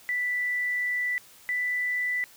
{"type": "tone pair in turn", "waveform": "sine", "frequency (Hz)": [1975.5, 1982.8], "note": ["B6", "B6"], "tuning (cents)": [0, 6], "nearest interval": "unison", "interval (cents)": 6, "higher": "second", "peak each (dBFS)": -25, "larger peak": "neither", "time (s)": [[0.09, 1.18], [1.49, 2.24]], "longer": "first", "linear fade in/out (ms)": 0, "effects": ["white hiss -53 dBFS RMS until 2.36 s"]}